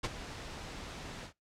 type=noise with ADSR envelope; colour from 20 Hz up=pink; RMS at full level=-31 dBFS; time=0.03-1.33 s; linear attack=16 ms; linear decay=29 ms; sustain=-13 dB; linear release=95 ms; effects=noise-tail reverb RT60 0.2 s tail -23 dB re dry + low-pass 6000 Hz 12 dB/octave